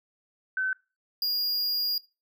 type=tone pair in turn; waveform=sine / square; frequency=1525 / 4842 Hz; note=G6 / D#8; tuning=-48 / -48 cents; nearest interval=octave + minor sixth; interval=2000 cents; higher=second; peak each=-25 / -25 dBFS; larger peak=neither; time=0.57-0.73 / 1.22-1.98 s; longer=second; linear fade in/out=2 ms; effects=noise-tail reverb RT60 0.3 s tail -23 dB re dry